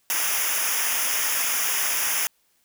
white noise with comb filter, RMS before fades -24 dBFS, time 0.1-2.27 s, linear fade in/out 0 ms, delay 0.24 ms, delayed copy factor -1, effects white hiss -66 dBFS RMS until 2.64 s

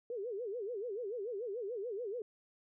sine tone with vibrato, 439.7 Hz, A4, 1 cent flat, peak -37 dBFS, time 0.1-2.22 s, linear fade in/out 2 ms, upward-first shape sine, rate 6.9 Hz, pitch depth 230 cents each way, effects none

